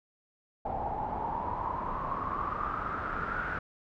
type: noise with low-pass filter sweep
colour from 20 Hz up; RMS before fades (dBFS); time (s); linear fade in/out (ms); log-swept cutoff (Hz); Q
pink; -34; 0.65-3.59; 5; 790 to 1500; 9.6
effects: none